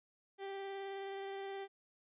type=tone with vibrato; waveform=30% pulse; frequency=392 Hz; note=G4; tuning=in tune; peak=-39 dBFS; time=0.38-1.68 s; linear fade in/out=50 ms; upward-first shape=sine; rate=19 Hz; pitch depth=12 cents each way; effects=resampled to 8000 Hz